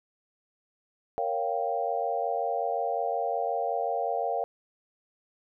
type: chord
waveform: sine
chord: G half-diminished seventh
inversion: first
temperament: equal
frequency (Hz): 466.2 / 554.4 / 698.5 / 784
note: Bb4 / Db5 / F5 / G5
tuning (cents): 0 / 0 / 0 / 0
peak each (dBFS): -33 / -33 / -30 / -32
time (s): 1.18-4.44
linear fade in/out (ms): 0
effects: none